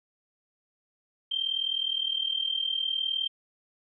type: tone with amplitude modulation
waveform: sine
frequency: 3153 Hz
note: G7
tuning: 9 cents sharp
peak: -23 dBFS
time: 1.31-3.28 s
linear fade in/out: 10 ms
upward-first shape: sine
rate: 39.5 Hz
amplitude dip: 80%
effects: none